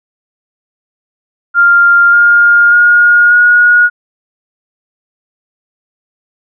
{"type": "tone with pitch steps", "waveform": "sine", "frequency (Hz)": [1396.9, 1413.1, 1429.6, 1446.2], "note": ["F6", "F6", "F6", "F#6"], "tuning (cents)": [0, 20, 40, -40], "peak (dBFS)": -3, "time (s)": [1.54, 3.9], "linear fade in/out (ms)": 50, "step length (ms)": 590, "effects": []}